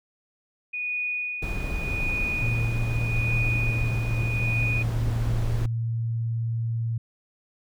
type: tone with tremolo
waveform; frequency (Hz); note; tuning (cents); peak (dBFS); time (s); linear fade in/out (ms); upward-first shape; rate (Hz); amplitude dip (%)
sine; 2468; D#7; -15; -25; 0.73-4.83; 10; sine; 0.83; 70
type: noise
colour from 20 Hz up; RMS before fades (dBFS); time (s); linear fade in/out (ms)
brown; -29; 1.42-5.66; 5
type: tone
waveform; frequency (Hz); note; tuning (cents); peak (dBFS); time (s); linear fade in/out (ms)
sine; 114.8; A#2; -26; -24; 2.42-6.98; 5
effects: none